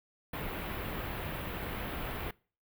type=band-stop noise; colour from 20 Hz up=pink; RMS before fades=-38 dBFS; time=0.33-2.31 s; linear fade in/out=5 ms; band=3100 to 14000 Hz; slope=24 dB/octave; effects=noise-tail reverb RT60 0.4 s tail -24 dB re dry